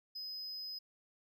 triangle tone, 5040 Hz, D#8, 21 cents sharp, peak -40 dBFS, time 0.15-0.79 s, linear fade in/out 10 ms, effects none

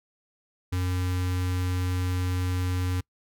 square tone with notch filter, 91 Hz, F#2, 28 cents flat, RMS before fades -27 dBFS, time 0.72-3.01 s, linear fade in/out 10 ms, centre 640 Hz, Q 1.4, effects noise-tail reverb RT60 0.1 s tail -25 dB re dry

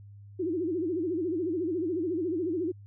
sine tone with vibrato, 341.4 Hz, F4, 39 cents flat, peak -27 dBFS, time 0.39-2.72 s, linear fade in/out 10 ms, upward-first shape sine, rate 14 Hz, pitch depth 170 cents each way, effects added 101 Hz sine -46 dBFS peak until 2.86 s

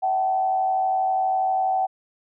sine tone with frequency modulation, 759 Hz, F#5, 44 cents sharp, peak -19 dBFS, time 0.02-1.87 s, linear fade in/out 20 ms, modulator 92.3 Hz, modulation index 0.51, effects none

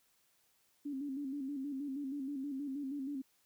sine tone with vibrato, 277.2 Hz, C#4, in tune, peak -37 dBFS, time 0.85-3.22 s, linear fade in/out 10 ms, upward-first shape square, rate 6.3 Hz, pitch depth 71 cents each way, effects white hiss -73 dBFS RMS until 3.45 s

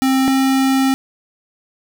square tone pair in turn, 264.6 / 266.7 Hz, C4 / C4, +20 / +33 cents, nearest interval unison, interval 13 cents, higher second, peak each -13 dBFS, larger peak neither, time 0.02-0.28 / 0.28-0.94 s, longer second, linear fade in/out 0 ms, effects none

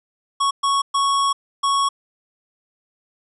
square tone bursts at uneven times, 1108.7 Hz, C#6, in tune, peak -17 dBFS, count 4, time 0.4-0.51 / 0.63-0.82 / 0.94-1.33 / 1.63-1.89 s, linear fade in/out 10 ms, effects resampled to 24000 Hz

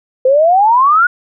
sine exponential sweep, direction up, 505 to 1468 Hz, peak -6 dBFS, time 0.25-1.07 s, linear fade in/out 5 ms, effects none

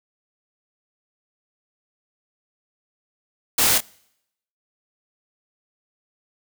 white noise with echo, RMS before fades -18 dBFS, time 3.58-3.78 s, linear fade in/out 5 ms, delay 26 ms, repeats 1, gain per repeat -8 dB, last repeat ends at 3.806 s, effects noise-tail reverb RT60 0.8 s tail -26 dB re dry

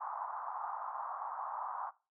pink band-pass noise, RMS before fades -41 dBFS, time 0-1.91 s, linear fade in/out 20 ms, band 790 to 1200 Hz, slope 48 dB/octave, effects noise-tail reverb RT60 0.3 s tail -19 dB re dry

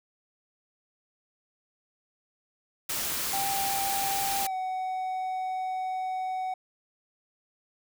white noise, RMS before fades -31 dBFS, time 2.89-4.47 s, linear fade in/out 5 ms
triangle tone with pitch glide, 788 to 748.1 Hz, G5 to F#5, +9 to +19 cents, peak -27 dBFS, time 3.33-6.54 s, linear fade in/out 5 ms, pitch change -90 cents, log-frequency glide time 4.42-4.54 s
effects none

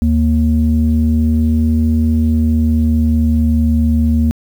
sine tone pair together, 77.79 / 233.1 Hz, D#2 / A#3, 0 / 0 cents, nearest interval octave + perfect fifth, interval 1900 cents, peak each -11 / -12 dBFS, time 0.02-4.31 s, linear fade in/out 0 ms, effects tanh soft clip ceiling -4 dBFS + 7-bit

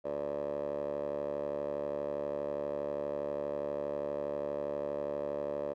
10% pulse tone with band-pass filter, 72.4 Hz, D2, 24 cents flat, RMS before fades -36 dBFS, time 0.04-5.74 s, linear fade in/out 20 ms, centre 590 Hz, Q 8.3, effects none

